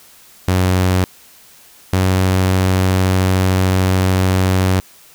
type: tone pair in turn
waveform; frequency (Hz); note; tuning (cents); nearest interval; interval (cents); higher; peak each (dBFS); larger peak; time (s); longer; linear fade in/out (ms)
sawtooth; 92.2 / 93.54; F#2 / F#2; -6 / +19; unison; 25; second; -8; neither; 0.48-1.04 / 1.93-4.8; second; 0
effects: white hiss -45 dBFS RMS until 5.14 s